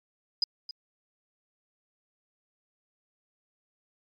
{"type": "tone with echo", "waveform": "sine", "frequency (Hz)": 4978, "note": "D#8", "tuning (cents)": 0, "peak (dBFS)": -22, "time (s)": [0.42, 0.44], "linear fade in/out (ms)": 2, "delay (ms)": 270, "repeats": 1, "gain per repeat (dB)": -14, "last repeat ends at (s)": 0.71, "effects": ["MP3 64 kbps"]}